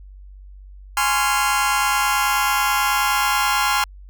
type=chord; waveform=sawtooth; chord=Db major seventh; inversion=second; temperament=just; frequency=831.5 / 1039.4 / 1108.7 / 1385.9 Hz; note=Ab5 / C6 / Db6 / F6; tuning=+2 / -12 / 0 / -14 cents; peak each=-18 / -18 / -23 / -18 dBFS; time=0.97-3.84 s; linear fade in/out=2 ms; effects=added 48 Hz sine -38 dBFS peak until 4.09 s